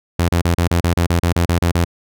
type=tone bursts; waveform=sawtooth; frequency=85.8 Hz; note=F2; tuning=30 cents flat; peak=-9 dBFS; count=13; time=0.19-1.847 s; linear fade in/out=5 ms; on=97 ms; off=33 ms; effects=none